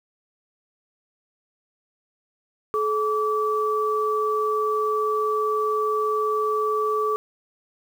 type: tone pair together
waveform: sine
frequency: 428.8 / 1155 Hz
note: A4 / D6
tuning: -45 / -29 cents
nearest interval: octave + perfect fourth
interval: 1716 cents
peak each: -23 dBFS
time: 2.74-7.16 s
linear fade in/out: 0 ms
effects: 8-bit